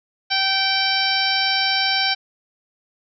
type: harmonic tone with a mistuned harmonic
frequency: 774 Hz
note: G5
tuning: 22 cents flat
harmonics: 1 / 2 / 3 / 4 / 5 / 6 / 7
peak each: -25 / -25 / -25 / -25 / -25 / -25 / -25 dBFS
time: 0.3-2.15 s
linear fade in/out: 20 ms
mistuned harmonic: 5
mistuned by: +23 cents
effects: none